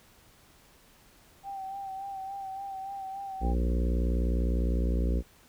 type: tone with vibrato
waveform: sine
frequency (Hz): 779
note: G5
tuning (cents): -11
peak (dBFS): -35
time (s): 1.43-3.55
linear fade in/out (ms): 50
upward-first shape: sine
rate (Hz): 3.5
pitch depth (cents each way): 33
type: harmonic tone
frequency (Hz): 59.8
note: A#1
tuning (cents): +45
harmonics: 1 / 3 / 4 / 5 / 6 / 7 / 8 / 9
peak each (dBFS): -25 / -35 / -37 / -39 / -41 / -42 / -43 / -44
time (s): 3.4-5.23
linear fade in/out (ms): 50
type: clicks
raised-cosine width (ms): 3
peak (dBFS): -35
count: 3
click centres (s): 3.684 / 4.8 / 5.109
effects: pink hiss -59 dBFS RMS until 5.48 s